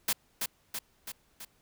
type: noise with echo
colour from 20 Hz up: white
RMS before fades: -28 dBFS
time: 0.08-0.13 s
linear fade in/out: 5 ms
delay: 330 ms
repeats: 4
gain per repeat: -4 dB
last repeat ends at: 1.45 s
effects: pink hiss -68 dBFS RMS until 1.61 s